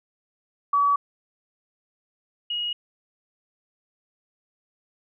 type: tone pair in turn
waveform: sine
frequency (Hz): 1140 / 2889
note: C#6 / F#7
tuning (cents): +48 / -42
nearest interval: octave + major third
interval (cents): 1610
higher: second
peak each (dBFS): -17 / -25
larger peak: first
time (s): 0.73-0.96 / 2.5-2.73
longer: neither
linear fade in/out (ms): 5
effects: none